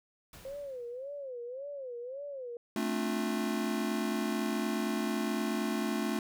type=noise with exponential decay; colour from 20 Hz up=pink; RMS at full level=-49 dBFS; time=0.33-1.3 s; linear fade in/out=2 ms; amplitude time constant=210 ms
type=tone with vibrato; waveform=sine; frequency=523.3 Hz; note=C5; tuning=in tune; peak=-38 dBFS; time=0.45-2.57 s; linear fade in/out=2 ms; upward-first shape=sine; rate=1.8 Hz; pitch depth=170 cents each way
type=chord; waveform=square; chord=D minor seventh; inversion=second; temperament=just; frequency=220.2 / 264.3 / 293.7 / 352.4 Hz; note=A3 / C4 / D4 / F4; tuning=+2 / +18 / 0 / +16 cents; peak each=-34 / -39 / -38 / -38 dBFS; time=2.76-6.19 s; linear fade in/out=2 ms
effects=none